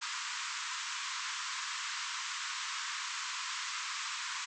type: band-pass noise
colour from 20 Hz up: pink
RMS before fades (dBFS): -39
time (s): 0.01-4.46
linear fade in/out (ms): 20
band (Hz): 970 to 7800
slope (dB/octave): 96
effects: none